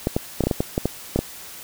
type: clicks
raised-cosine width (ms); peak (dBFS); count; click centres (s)
2; -6; 11; 0.071 / 0.165 / 0.407 / 0.438 / 0.47 / 0.512 / 0.605 / 0.779 / 0.856 / 1.16 / 1.19
effects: white hiss -39 dBFS RMS until 1.63 s